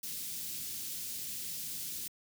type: band-stop noise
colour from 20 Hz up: white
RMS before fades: -40 dBFS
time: 0.03-2.08 s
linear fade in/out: 5 ms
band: 240 to 3600 Hz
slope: 12 dB/octave
effects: high-pass 100 Hz 12 dB/octave